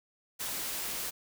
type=noise; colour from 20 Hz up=white; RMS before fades=-36 dBFS; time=0.39-1.11 s; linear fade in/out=20 ms; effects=none